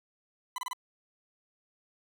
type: tone bursts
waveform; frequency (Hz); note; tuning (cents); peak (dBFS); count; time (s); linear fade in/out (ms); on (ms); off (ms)
40% pulse; 1003; B5; +26; -32; 4; 0.56-0.732; 2; 22; 28
effects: none